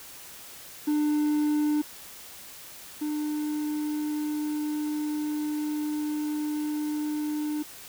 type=tone pair in turn; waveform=triangle; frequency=299.1 / 300.7 Hz; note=D4 / D4; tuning=+32 / +41 cents; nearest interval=unison; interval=9 cents; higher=second; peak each=-20 / -25 dBFS; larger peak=first; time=0.87-1.82 / 3.01-7.63 s; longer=second; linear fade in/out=10 ms; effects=white hiss -45 dBFS RMS until 7.88 s